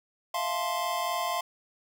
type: chord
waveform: square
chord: F major seventh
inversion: third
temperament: just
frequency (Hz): 654.8 / 698.5 / 873.1 / 1047.7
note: E5 / F5 / A5 / C6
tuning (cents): -12 / 0 / -14 / +2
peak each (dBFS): -38 / -33 / -38 / -32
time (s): 0.34-1.41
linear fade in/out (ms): 5
effects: 10-bit

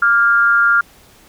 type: tone with amplitude modulation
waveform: sine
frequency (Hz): 1396.9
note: F6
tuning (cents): 0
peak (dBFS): -6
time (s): 0.02-0.81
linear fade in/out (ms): 5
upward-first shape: sine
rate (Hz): 225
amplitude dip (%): 70
effects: pink hiss -47 dBFS RMS until 1.28 s

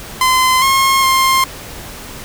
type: tone with pitch steps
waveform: sawtooth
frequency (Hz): 1030 / 1075 / 1058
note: C6 / C6 / C6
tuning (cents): -28 / +47 / +19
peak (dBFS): -6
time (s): 0.21-1.44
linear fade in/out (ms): 2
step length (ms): 410
effects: pink hiss -31 dBFS RMS until 2.24 s

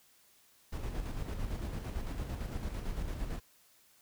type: noise with tremolo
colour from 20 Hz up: brown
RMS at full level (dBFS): -36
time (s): 0.72-3.4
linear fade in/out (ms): 10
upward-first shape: square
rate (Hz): 8.9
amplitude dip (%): 40
effects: white hiss -65 dBFS RMS until 4.01 s

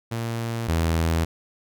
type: tone pair in turn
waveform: sawtooth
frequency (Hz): 115.5 / 82.14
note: A#2 / E2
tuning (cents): -16 / -6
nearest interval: tritone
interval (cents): 590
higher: first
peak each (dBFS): -22 / -16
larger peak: second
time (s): 0.11-0.68 / 0.68-1.25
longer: neither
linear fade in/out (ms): 10
effects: none

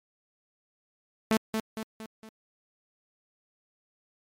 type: tone with echo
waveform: sawtooth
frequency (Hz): 220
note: A3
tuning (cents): 0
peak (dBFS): -17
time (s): 1.31-1.37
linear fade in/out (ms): 0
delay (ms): 230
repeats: 4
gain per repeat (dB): -6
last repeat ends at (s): 2.29
effects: MP3 64 kbps

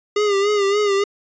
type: tone with vibrato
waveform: square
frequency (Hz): 406.5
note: G#4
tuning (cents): -37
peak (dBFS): -16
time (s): 0.16-1.04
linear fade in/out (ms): 5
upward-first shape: sine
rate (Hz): 3.5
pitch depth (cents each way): 62
effects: resampled to 16000 Hz

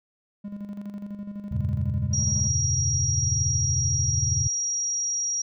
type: tone with tremolo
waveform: triangle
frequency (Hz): 203.4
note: G#3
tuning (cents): -36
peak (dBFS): -29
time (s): 0.44-2.48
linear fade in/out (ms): 10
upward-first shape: square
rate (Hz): 12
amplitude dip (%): 55
type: chord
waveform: sine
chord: E diminished seventh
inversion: none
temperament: equal with one note detuned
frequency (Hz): 82.41 / 95.59 / 116.54 / 138.59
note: E2 / G2 / Bb2 / Db3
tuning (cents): 0 / -43 / 0 / 0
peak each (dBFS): -29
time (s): 1.51-4.48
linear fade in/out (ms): 10
type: tone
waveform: sine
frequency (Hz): 5690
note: F8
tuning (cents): +31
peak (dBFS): -24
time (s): 2.13-5.42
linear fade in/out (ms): 5
effects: none

